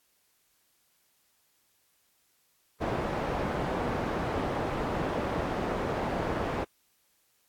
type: low-pass noise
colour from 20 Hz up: white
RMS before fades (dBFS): -31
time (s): 2.8-6.65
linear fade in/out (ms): 20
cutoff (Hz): 760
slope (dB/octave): 12
effects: white hiss -70 dBFS RMS until 7.48 s + AAC 64 kbps